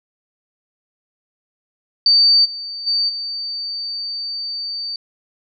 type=tone with level steps; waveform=sine; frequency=4599 Hz; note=D8; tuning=37 cents flat; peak=-9 / -26 / -15 / -23 dBFS; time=2.06-4.96 s; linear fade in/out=2 ms; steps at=2.44 / 2.86 / 3.08 s; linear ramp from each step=20 ms; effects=none